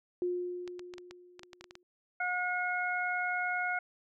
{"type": "tone with exponential decay", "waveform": "sine", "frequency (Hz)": 356.8, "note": "F4", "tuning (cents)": 37, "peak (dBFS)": -28, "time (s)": [0.22, 1.83], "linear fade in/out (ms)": 1, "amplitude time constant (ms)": 350}
{"type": "clicks", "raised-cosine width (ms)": 0.2, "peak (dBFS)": -29, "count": 12, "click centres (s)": [0.677, 0.794, 0.938, 0.982, 1.11, 1.394, 1.433, 1.532, 1.61, 1.642, 1.709, 1.754]}
{"type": "harmonic tone", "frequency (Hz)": 722, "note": "F#5", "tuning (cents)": -43, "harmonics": [1, 2, 3], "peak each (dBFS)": [-35, -33, -36], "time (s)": [2.2, 3.79], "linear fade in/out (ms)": 5}
{"effects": []}